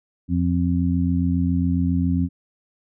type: harmonic tone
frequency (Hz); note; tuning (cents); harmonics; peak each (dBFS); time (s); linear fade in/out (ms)
87.31; F2; 0; 1 / 2 / 3; -22 / -22 / -22; 0.28-2.29; 50
effects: none